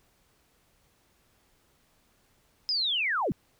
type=linear sweep; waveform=sine; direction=down; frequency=5150 to 116.54 Hz; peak=-25 dBFS; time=2.69-3.32 s; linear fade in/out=0 ms; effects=pink hiss -67 dBFS RMS until 3.59 s